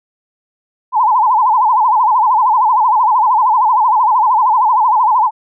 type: tone with vibrato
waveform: sine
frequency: 932.3 Hz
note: A#5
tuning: in tune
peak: -8 dBFS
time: 0.92-5.31 s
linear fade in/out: 50 ms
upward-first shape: sine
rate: 13 Hz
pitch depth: 180 cents each way
effects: none